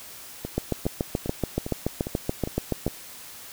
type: two click trains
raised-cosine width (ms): 2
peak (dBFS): -10 / -17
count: 17 / 7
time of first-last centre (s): 0.58-2.866 / 0.45-2.879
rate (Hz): 7 / 2.47
effects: white hiss -43 dBFS RMS until 3.52 s